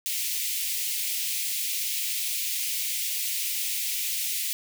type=high-pass noise; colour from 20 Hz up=white; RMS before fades=-29 dBFS; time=0.06-4.53 s; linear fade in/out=0 ms; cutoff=2100 Hz; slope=48 dB/octave; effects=none